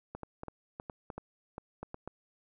clicks, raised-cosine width 1 ms, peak -26 dBFS, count 12, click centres 0.15 / 0.233 / 0.434 / 0.483 / 0.799 / 0.898 / 1.102 / 1.18 / 1.581 / 1.83 / 1.944 / 2.076 s, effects none

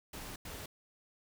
pink noise bursts at uneven times, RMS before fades -45 dBFS, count 2, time 0.13-0.36 / 0.45-0.66 s, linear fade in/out 5 ms, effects none

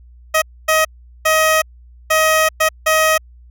15% pulse tone bursts at uneven times, 631 Hz, D#5, 24 cents sharp, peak -5 dBFS, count 6, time 0.34-0.42 / 0.68-0.85 / 1.25-1.62 / 2.1-2.49 / 2.6-2.69 / 2.86-3.18 s, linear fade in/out 10 ms, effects added 60 Hz sine -40 dBFS peak until 3.5 s

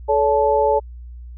sine tone cluster, 433.3 / 567 / 870 Hz, A4 / C#5 / A5, -27 / +39 / -20 cents, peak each -18 dBFS, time 0.08-0.8 s, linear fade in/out 20 ms, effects added 60 Hz sine -33 dBFS peak until 1.37 s

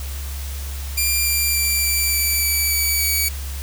5% pulse tone with pitch steps, 2387 / 2371 / 2354 / 2338 / 2322 / 2306 / 2290 / 2274 Hz, D7 / D7 / D7 / D7 / D7 / D7 / D7 / C#7, +28 / +16 / +3 / -8 / -20 / -32 / -44 / +44 cents, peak -8 dBFS, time 0.97-3.29 s, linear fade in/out 10 ms, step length 290 ms, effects added 69 Hz sine -26 dBFS peak until 3.62 s + white hiss -36 dBFS RMS until 3.62 s

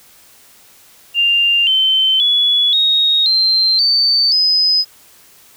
sine tone with pitch steps, 2794 / 3082 / 3400 / 3751 / 4138 / 4565 / 5036 Hz, F7 / G7 / G#7 / A#7 / C8 / D8 / D#8, 0 / -30 / +40 / +10 / -20 / -50 / +20 cents, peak -10 dBFS, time 1.14-4.85 s, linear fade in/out 50 ms, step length 530 ms, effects white hiss -46 dBFS RMS until 5.56 s

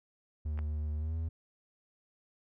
triangle tone with pitch glide, 75.7 to 81.13 Hz, D#2 to E2, -47 to -27 cents, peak -30 dBFS, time 0.45-1.29 s, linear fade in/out 10 ms, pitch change +120 cents, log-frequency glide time 0.97-1.15 s
clicks, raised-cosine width 0.5 ms, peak -39 / -30 dBFS, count 2, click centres 0.576 / 0.59 s
effects none

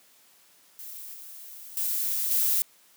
violet noise with level steps, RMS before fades -41 / -44 / -28 / -24 dBFS, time 0.79-2.62 s, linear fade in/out 0 ms, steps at 1.14 / 1.77 / 2.31 s, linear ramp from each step 2 ms, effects white hiss -59 dBFS RMS until 2.96 s + high-pass 150 Hz 12 dB/octave

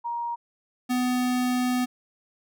sine / square tone pair in turn, 943 / 249.8 Hz, A#5 / B3, +20 / +20 cents, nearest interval octave + major seventh, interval 2300 cents, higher first, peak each -27 / -23 dBFS, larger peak second, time 0.04-0.36 / 0.89-1.86 s, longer second, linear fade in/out 20 ms, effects none

